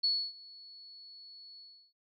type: tone with ADSR envelope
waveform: sine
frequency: 4400 Hz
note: C#8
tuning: 14 cents flat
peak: -25 dBFS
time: 0.03-1.93 s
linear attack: 13 ms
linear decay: 280 ms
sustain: -24 dB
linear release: 340 ms
effects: none